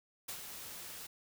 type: noise with ADSR envelope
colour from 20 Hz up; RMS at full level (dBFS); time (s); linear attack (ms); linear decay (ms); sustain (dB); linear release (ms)
white; -41; 0.28-1.07; 10; 78; -6; 8
effects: none